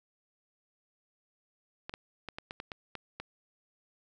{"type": "clicks", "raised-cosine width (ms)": 0.3, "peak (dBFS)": -23, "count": 9, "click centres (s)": [1.895, 1.939, 2.287, 2.385, 2.509, 2.601, 2.718, 2.953, 3.2], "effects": []}